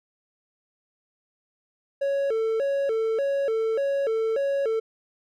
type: tone with vibrato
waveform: triangle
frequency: 497.8 Hz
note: B4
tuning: 14 cents sharp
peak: -20 dBFS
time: 2.01-4.8 s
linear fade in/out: 10 ms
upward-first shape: square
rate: 1.7 Hz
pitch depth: 190 cents each way
effects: none